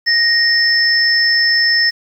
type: tone pair together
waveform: sine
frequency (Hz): 1864.7 / 5274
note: A#6 / E8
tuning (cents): 0 / 0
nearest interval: octave + tritone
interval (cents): 1800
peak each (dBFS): -13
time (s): 0.06-1.91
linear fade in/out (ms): 20
effects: 7-bit